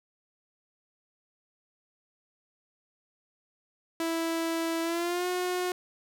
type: tone with pitch glide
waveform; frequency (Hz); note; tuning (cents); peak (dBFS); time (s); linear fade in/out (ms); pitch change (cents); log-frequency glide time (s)
sawtooth; 329.6 to 361.5; E4 to F#4; 0 to -40; -24; 4-5.72; 2; +160; 4.82-5.27
effects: none